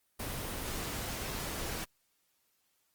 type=noise; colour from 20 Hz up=pink; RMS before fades=-38 dBFS; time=0.19-1.85 s; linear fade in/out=10 ms; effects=white hiss -75 dBFS RMS until 2.94 s + Opus 24 kbps